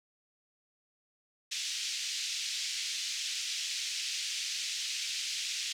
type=band-pass noise; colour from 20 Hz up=white; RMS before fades=-36 dBFS; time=1.51-5.73 s; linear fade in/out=10 ms; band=2400 to 6300 Hz; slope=24 dB/octave; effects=none